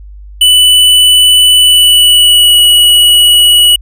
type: tone with pitch glide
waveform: square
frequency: 2982 to 2929 Hz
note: F#7 to F#7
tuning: +13 to -18 cents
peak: -3 dBFS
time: 0.41-3.76 s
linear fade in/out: 5 ms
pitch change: -31 cents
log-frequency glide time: 1.57-2.59 s
effects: added 50 Hz sine -27 dBFS peak until 3.81 s